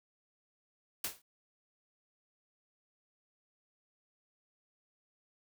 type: noise with exponential decay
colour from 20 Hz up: white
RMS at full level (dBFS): -32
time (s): 1.04-1.22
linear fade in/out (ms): 5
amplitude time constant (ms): 38
effects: none